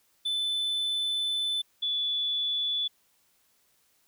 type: tone pair in turn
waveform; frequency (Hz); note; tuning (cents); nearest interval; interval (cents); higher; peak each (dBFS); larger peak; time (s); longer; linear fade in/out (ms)
triangle / sine; 3512 / 3450; A7 / A7; -4 / -35; unison; 31; first; -25 / -26; first; 0.25-1.62 / 1.82-2.88; first; 10
effects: white hiss -68 dBFS RMS until 4.07 s